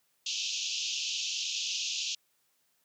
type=band-pass noise; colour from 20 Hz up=pink; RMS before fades=-34 dBFS; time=0.26-2.15 s; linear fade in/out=5 ms; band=2600 to 6900 Hz; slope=96 dB/octave; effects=white hiss -73 dBFS RMS until 2.84 s + high-pass 100 Hz 12 dB/octave